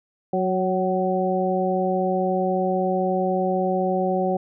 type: harmonic tone with a mistuned harmonic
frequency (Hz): 185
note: F#3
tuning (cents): 0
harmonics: 1 / 2 / 3 / 4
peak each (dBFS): -25 / -25 / -25 / -25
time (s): 0.33-4.37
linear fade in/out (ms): 5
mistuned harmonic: 4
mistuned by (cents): +26
effects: none